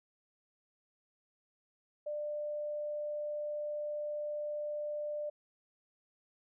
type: tone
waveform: sine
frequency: 595 Hz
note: D5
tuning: 22 cents sharp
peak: -35 dBFS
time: 2.06-5.3 s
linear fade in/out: 10 ms
effects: none